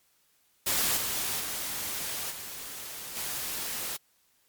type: noise with level steps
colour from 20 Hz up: white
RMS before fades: -27 / -31 / -34 / -40 / -34 dBFS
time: 0.66-3.97 s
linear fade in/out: 10 ms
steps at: 0.96 / 1.39 / 2.3 / 3.15 s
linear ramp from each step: 20 ms
effects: white hiss -68 dBFS RMS until 4.48 s + MP3 96 kbps

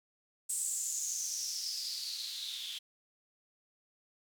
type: noise with band-pass filter sweep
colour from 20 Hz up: blue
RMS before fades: -38 dBFS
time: 0.49-2.79 s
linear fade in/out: 10 ms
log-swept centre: 8300 to 3300 Hz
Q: 6.9
effects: none

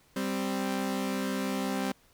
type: tone pair together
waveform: sawtooth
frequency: 195.98 / 261.6 Hz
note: G3 / C4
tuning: 0 / 0 cents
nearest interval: perfect fourth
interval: 500 cents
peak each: -28 dBFS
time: 0.16-1.92 s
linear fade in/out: 5 ms
effects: pink hiss -63 dBFS RMS until 2.13 s

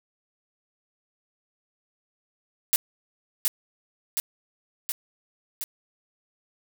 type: noise with echo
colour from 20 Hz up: blue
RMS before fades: -20 dBFS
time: 2.73-2.76 s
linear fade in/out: 0 ms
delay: 720 ms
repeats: 4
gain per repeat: -3 dB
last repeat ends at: 5.64 s
effects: none

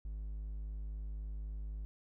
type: tone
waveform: triangle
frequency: 51.91 Hz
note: G#1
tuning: in tune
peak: -37 dBFS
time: 0.05-1.85 s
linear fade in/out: 0 ms
effects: none

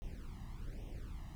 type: noise with flanger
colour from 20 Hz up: brown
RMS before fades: -45 dBFS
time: 0.02-1.35 s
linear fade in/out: 0 ms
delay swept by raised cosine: 0.33 to 1.04 ms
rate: 1.2 Hz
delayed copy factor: +1
effects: none

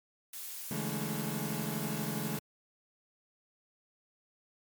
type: noise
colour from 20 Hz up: blue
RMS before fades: -42 dBFS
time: 0.33-2.39 s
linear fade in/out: 5 ms
type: chord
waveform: 35% pulse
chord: A major seventh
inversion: first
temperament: equal with one note detuned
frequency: 142.24 / 164.81 / 207.7 / 220 Hz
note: C#3 / E3 / G#3 / A3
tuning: +45 / 0 / 0 / 0 cents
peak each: -38 dBFS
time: 0.71-2.39 s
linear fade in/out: 2 ms
effects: MP3 96 kbps

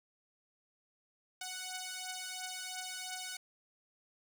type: beating tone pair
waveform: 5% pulse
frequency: 740 / 742.9 Hz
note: F#5 / F#5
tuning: 0 / +7 cents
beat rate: 2.9 Hz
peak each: -31 / -33 dBFS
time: 1.41-3.37 s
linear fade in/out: 5 ms
effects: none

